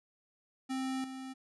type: tone with level steps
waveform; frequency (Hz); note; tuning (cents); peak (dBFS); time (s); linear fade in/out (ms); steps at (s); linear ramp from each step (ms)
square; 262.7; C4; +7; -34 / -42; 0.69-1.34; 20; 1.04; 2
effects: resampled to 24000 Hz